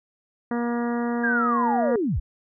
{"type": "harmonic tone", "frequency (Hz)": 237.8, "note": "A#3", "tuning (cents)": 35, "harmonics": [1, 2, 3, 4, 5, 6, 7, 8], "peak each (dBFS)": [-24, -30, -34, -36, -38, -40, -41, -42], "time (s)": [0.51, 1.96], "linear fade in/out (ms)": 2}
{"type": "linear sweep", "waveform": "sine", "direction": "down", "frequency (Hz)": [1661.2, 32.7], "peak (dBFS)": -21, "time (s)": [1.23, 2.2], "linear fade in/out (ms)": 10}
{"effects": []}